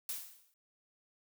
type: noise with exponential decay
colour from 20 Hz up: blue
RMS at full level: -36 dBFS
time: 0.09-0.54 s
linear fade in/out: 2 ms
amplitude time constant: 96 ms
effects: none